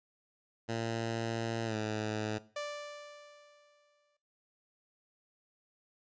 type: tone with pitch glide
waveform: 10% pulse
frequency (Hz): 114.3 to 107.95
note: A#2 to A2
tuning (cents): -34 to -33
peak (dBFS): -25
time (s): 0.68-2.39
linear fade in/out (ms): 20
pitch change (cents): -99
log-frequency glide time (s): 1.65-1.76
type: tone with exponential decay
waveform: sawtooth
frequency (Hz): 587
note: D5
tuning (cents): -1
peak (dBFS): -31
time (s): 2.56-4.17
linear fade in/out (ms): 5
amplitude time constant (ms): 350
effects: noise-tail reverb RT60 0.5 s tail -19 dB re dry + resampled to 16000 Hz